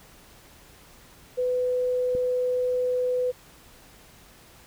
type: tone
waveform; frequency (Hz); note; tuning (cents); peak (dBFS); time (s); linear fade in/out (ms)
sine; 500; B4; +21; -22; 1.37-3.32; 20
type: click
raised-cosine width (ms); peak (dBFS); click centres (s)
3; -23; 2.151
effects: pink hiss -52 dBFS RMS until 4.66 s